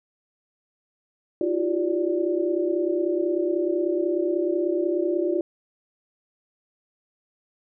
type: tone cluster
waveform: sine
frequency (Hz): 323.3 / 353.4 / 389.6 / 583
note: E4 / F4 / G4 / D5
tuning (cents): -34 / +21 / -11 / -13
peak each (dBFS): -28 / -23 / -31 / -29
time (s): 1.41-5.41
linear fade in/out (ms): 2
effects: none